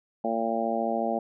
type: harmonic tone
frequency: 114 Hz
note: A#2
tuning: 38 cents flat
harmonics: 2 / 3 / 4 / 5 / 6 / 7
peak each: -31 / -35 / -35 / -31 / -30 / -32 dBFS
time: 0.24-1.19 s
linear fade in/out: 5 ms
effects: none